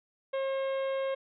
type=harmonic tone; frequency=538 Hz; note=C5; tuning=48 cents sharp; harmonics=1 / 2 / 3 / 4 / 5 / 6 / 7; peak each=-29 / -41 / -46 / -46 / -52 / -50 / -55 dBFS; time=0.33-1.15 s; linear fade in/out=10 ms; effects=none